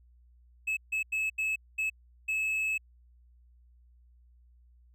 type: tone bursts at uneven times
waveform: triangle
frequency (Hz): 2592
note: E7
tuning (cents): -30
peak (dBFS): -26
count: 6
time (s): 0.67-0.77 / 0.92-1.03 / 1.12-1.3 / 1.38-1.56 / 1.78-1.9 / 2.28-2.78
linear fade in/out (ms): 10
effects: added 60 Hz sine -57 dBFS peak until 4.94 s